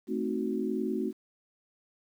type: chord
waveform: sine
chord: A diminished seventh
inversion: none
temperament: equal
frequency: 220 / 261.6 / 311.1 / 370 Hz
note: A3 / C4 / Eb4 / Gb4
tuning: 0 / 0 / 0 / 0 cents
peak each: -33 / -34 / -36 / -33 dBFS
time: 0.07-1.13 s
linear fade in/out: 50 ms
effects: 10-bit